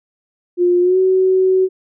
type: tone with pitch glide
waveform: sine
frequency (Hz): 354.2 to 375.3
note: F4 to F#4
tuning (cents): +24 to +25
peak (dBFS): -10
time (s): 0.57-1.69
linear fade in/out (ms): 50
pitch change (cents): +101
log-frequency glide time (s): 0.81-0.98
effects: none